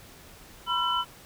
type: tone cluster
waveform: sine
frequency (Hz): 980 / 1029 / 1354 / 3017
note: B5 / C6 / E6 / F#7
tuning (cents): -14 / -29 / +46 / +33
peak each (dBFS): -29 / -35 / -28 / -29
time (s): 0.66-1.05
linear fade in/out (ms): 50
effects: pink hiss -50 dBFS RMS until 1.25 s